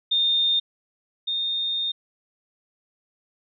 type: tone pair in turn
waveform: sine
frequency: 3641 / 3660 Hz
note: A#7 / A#7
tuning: -41 / -32 cents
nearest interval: unison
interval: 9 cents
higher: second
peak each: -18 / -23 dBFS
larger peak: first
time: 0.11-0.6 / 1.27-1.92 s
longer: second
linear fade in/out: 10 ms
effects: none